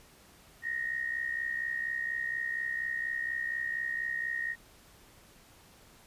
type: tone with amplitude modulation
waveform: sine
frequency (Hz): 1864.7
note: A#6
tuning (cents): 0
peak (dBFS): -28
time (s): 0.62-4.56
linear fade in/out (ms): 50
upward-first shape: sine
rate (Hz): 64.2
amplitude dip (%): 70
effects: pink hiss -58 dBFS RMS until 6.06 s + resampled to 32000 Hz

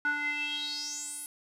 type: tone with band-pass filter sweep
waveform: square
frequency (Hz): 293.6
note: D4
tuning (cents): 0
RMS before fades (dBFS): -34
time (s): 0.05-1.26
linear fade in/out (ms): 0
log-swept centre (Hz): 1400 to 11000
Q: 7.1
effects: none

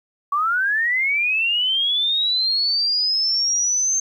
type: linear sweep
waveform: sine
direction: up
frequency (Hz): 1119 to 6350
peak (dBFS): -17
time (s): 0.32-4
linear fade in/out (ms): 5
effects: 9-bit

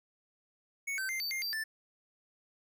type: tone with pitch steps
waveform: square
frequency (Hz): 2218 / 1545 / 2094 / 4577 / 2114 / 4693 / 1764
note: C#7 / G6 / C7 / D8 / C7 / D8 / A6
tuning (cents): 0 / -26 / +1 / -45 / +17 / -2 / +4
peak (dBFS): -34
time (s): 0.87-1.64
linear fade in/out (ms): 10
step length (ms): 110
effects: none

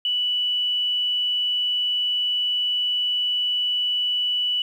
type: tone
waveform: sine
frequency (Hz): 2960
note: F#7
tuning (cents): 0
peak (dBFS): -20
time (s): 0.05-4.62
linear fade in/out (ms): 2
effects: 9-bit

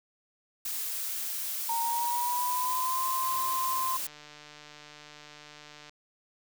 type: noise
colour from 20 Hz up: blue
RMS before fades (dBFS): -34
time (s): 0.65-4.07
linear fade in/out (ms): 5
type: tone with pitch glide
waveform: sine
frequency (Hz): 927 to 1040.5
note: A#5 to C6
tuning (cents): -10 to -10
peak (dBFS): -28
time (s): 1.69-3.97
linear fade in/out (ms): 5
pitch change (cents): +200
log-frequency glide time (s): 1.81-3.01
type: click train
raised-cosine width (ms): 0.2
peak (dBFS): -31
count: 398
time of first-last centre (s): 3.23-5.894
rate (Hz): 149
effects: none

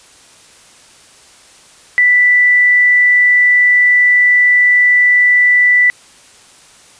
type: tone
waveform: sine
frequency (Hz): 1975.5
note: B6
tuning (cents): 0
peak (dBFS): -6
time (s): 1.98-5.9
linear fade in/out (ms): 0
effects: white hiss -43 dBFS RMS until 6.99 s + resampled to 22050 Hz

